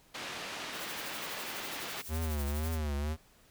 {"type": "band-pass noise", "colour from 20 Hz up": "white", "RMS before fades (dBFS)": -41, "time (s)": [0.14, 2.02], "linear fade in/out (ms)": 10, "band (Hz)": [160, 3400], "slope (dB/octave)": 12}
{"type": "noise with tremolo", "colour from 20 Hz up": "blue", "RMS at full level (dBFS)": -43, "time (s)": [0.72, 2.79], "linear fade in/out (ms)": 50, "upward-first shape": "sine", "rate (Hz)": 12, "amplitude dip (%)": 65}
{"type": "tone with vibrato", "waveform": "square", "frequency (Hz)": 76, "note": "D#2", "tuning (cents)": -40, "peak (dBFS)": -32, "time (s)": [2.08, 3.17], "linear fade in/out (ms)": 50, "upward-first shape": "triangle", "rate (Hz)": 2, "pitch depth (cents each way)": 140}
{"effects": ["pink hiss -63 dBFS RMS until 3.5 s"]}